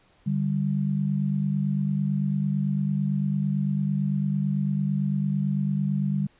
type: tone pair together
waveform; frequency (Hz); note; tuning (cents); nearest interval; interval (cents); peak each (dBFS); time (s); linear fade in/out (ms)
sine; 147.05 / 196; D3 / G3; +3 / 0; perfect fourth; 497; -25; 0.26-6.27; 10
effects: pink hiss -61 dBFS RMS until 6.39 s + resampled to 8000 Hz

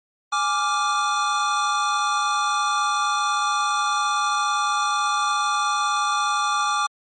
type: chord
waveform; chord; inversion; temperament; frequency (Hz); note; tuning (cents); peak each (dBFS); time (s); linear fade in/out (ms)
square; D diminished; second; equal; 830.6 / 1174.7 / 1396.9; Ab5 / D6 / F6; 0 / 0 / 0; -27 / -22 / -28; 0.32-6.87; 10
effects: MP3 32 kbps

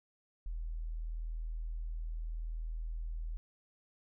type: tone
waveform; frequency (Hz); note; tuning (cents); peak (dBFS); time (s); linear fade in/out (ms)
sine; 40.4; E1; -34; -36; 0.46-3.37; 0
effects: none

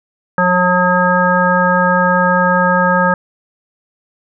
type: harmonic tone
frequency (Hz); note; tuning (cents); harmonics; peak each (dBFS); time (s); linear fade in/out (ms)
180.5; F#3; -43; 1 / 3 / 5 / 7 / 9; -16 / -16 / -16 / -16 / -16; 0.38-3.14; 2
effects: none

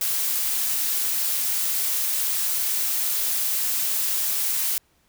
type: noise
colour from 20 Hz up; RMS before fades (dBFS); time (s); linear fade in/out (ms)
blue; -24; 0.01-4.78; 2
effects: pink hiss -64 dBFS RMS until 5.08 s

